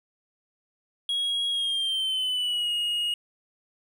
triangle tone with pitch glide, 3301 to 2874 Hz, G#7 to F7, -11 to +49 cents, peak -23 dBFS, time 1.09-3.14 s, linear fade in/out 2 ms, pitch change -240 cents, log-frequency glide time 1.5-2.71 s, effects none

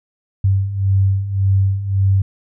sine beating tone pair, 95.9 / 97.7 Hz, G2 / G2, -37 / -5 cents, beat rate 1.8 Hz, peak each -19 / -14 dBFS, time 0.44-2.22 s, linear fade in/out 5 ms, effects none

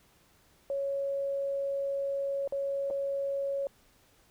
sine tone with dropouts, 554.4 Hz, C#5, in tune, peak -29 dBFS, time 0.7-3.67 s, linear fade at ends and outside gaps 1 ms, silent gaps 2.476-2.523 / 2.902-2.908 s, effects pink hiss -64 dBFS RMS until 4.3 s

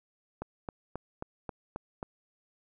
click train, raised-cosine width 1 ms, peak -22 dBFS, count 7, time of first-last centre 0.42-2.029 s, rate 3.73 Hz, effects none

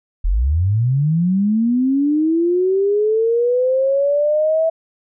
sine linear sweep, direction up, 36.69 to 655 Hz, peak -13 dBFS, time 0.24-4.7 s, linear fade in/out 10 ms, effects none

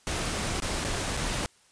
pink noise with dropouts, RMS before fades -30 dBFS, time 0.07-1.46 s, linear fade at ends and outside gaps 0 ms, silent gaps 0.601-0.622 / 0.843-0.848 / 1.168-1.173 s, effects white hiss -61 dBFS RMS until 1.71 s + resampled to 22050 Hz

